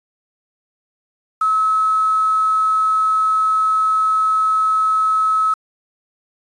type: tone with quantisation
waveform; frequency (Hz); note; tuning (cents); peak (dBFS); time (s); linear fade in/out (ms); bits
sine; 1290; E6; -38; -13; 1.41-5.54; 5; 6
effects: resampled to 22050 Hz